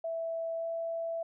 sine tone with pitch glide, 659.3 to 663.5 Hz, E5 to E5, 0 to +11 cents, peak -32 dBFS, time 0.04-1.23 s, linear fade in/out 5 ms, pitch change +11 cents, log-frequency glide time 0.56-0.66 s, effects none

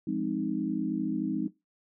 sine chord, F minor seventh, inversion none, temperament equal, 174.61 / 207.7 / 261.6 / 311.1 Hz, F3 / Ab3 / C4 / Eb4, 0 / 0 / 0 / 0 cents, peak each -36 / -33 / -33 / -32 dBFS, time 0.07-1.48 s, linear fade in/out 5 ms, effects noise-tail reverb RT60 0.2 s tail -17 dB re dry

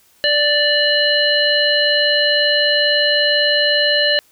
harmonic tone, 587.3 Hz, D5, in tune, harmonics 1 / 3 / 5 / 7, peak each -18 / -18 / -18 / -18 dBFS, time 0.24-4.19 s, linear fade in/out 0 ms, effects white hiss -54 dBFS RMS until 4.31 s

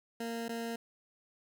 20% pulse tone with dropouts, 231.1 Hz, A#3, 15 cents flat, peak -31 dBFS, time 0.2-0.76 s, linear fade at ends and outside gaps 5 ms, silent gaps 0.483-0.491 s, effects none

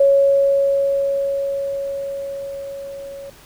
sine tone with level ramp, 554.4 Hz, C#5, in tune, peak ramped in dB -9 to -31 dBFS, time 0-3.3 s, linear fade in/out 5 ms, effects pink hiss -46 dBFS RMS until 3.45 s

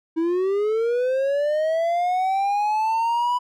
triangle linear sweep, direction up, 320 to 991 Hz, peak -17 dBFS, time 0.16-3.39 s, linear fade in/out 20 ms, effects none

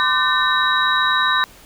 sine tone cluster, 1027 / 1182 / 1527 / 1795 / 3852 Hz, C6 / D6 / G6 / A6 / B7, -33 / +11 / -46 / +34 / -44 cents, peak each -21 dBFS, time 0-1.44 s, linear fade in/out 0 ms, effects pink hiss -45 dBFS RMS until 1.65 s

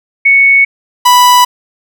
sine / 45% pulse tone pair in turn, 2217 / 987.6 Hz, C#7 / B5, 0 / 0 cents, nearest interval octave + major second, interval 1400 cents, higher first, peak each -3 dBFS, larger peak neither, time 0.25-0.65 / 1.05-1.45 s, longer neither, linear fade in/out 10 ms, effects none

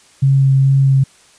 sine tone with vibrato, 135.6 Hz, C#3, 38 cents flat, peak -8 dBFS, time 0.22-1.04 s, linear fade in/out 10 ms, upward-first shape sine, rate 2.3 Hz, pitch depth 11 cents each way, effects white hiss -48 dBFS RMS until 1.38 s + resampled to 22050 Hz

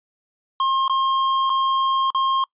square tone with dropouts, 1068 Hz, C6, 35 cents sharp, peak -18 dBFS, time 0.6-2.44 s, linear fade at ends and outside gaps 2 ms, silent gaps 0.88-0.896 / 1.496-1.5 / 2.104-2.147 s, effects noise-tail reverb RT60 0.1 s tail -26 dB re dry + resampled to 8000 Hz

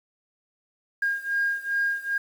sine beating tone pair, 1618 / 1620.5 Hz, G#6 / G#6, -46 / -43 cents, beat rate 2.5 Hz, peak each -25 / -27 dBFS, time 1.02-2.18 s, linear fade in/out 5 ms, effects tanh soft clip ceiling -16 dBFS + 8-bit

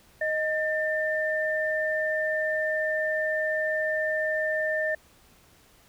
sine tone pair together, 623 / 1792.9 Hz, D#5 / A6, +2 / +32 cents, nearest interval octave + tritone, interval 1830 cents, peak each -27 dBFS, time 0.21-4.95 s, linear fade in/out 5 ms, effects pink hiss -58 dBFS RMS until 5.88 s

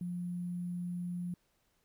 sine tone with sample-and-hold, 176.6 Hz, F3, 20 cents sharp, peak -35 dBFS, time 0.01-1.34 s, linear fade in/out 2 ms, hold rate 11025 Hz, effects pink hiss -75 dBFS RMS until 1.84 s

